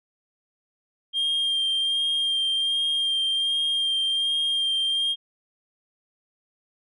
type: tone with vibrato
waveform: sine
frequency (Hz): 3200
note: G7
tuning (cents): +35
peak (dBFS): -19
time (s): 1.13-5.16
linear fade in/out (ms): 50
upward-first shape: sine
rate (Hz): 1.3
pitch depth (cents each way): 16
effects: tanh soft clip ceiling -20 dBFS